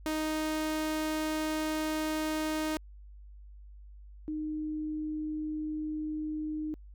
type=tone pair in turn; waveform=sawtooth / sine; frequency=311.1 / 307.5 Hz; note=D#4 / D#4; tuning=0 / -20 cents; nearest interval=unison; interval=20 cents; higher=first; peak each=-26 / -32 dBFS; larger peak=first; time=0.06-2.77 / 4.28-6.74 s; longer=first; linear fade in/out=0 ms; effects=added 50 Hz sine -47 dBFS peak until 6.94 s